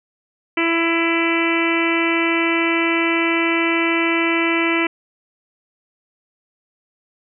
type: harmonic tone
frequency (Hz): 333.2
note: E4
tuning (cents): +19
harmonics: 1 / 2 / 3 / 4 / 5 / 6 / 7 / 8 / 9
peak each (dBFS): -19 / -29 / -27 / -27 / -31 / -24 / -22 / -27 / -31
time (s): 0.57-4.87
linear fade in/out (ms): 5
effects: none